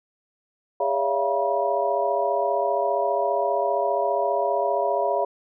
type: tone cluster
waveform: sine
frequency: 407.3 / 565 / 659 / 694 / 965 Hz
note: G#4 / C#5 / E5 / F5 / B5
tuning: -34 / +33 / -1 / -11 / -40 cents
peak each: -28 / -25 / -28 / -26 / -27 dBFS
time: 0.8-5.25 s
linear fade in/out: 5 ms
effects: none